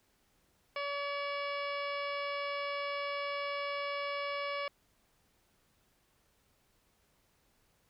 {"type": "harmonic tone with a mistuned harmonic", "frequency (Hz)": 569, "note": "C#5", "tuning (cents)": 45, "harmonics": [1, 2, 3, 4, 5, 6, 7, 8, 9], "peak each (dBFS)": [-38, -39, -47, -41, -47, -51, -57, -54, -52], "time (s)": [0.76, 4.68], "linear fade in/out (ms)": 2, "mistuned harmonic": 8, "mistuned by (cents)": -47, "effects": ["pink hiss -72 dBFS RMS until 7.89 s"]}